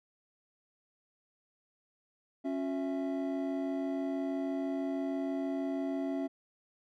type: tone cluster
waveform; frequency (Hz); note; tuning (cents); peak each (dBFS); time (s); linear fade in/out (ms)
triangle; 275.7 / 361.9 / 663; C#4 / F#4 / E5; -9 / -38 / +10; -31 / -39 / -37; 2.44-6.28; 20
effects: none